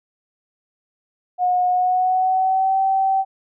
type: tone with pitch glide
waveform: sine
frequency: 724 to 771.5 Hz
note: F#5 to G5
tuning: -38 to -28 cents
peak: -15 dBFS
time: 1.38-3.25 s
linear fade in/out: 50 ms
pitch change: +110 cents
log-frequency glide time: 1.68-2.79 s
effects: none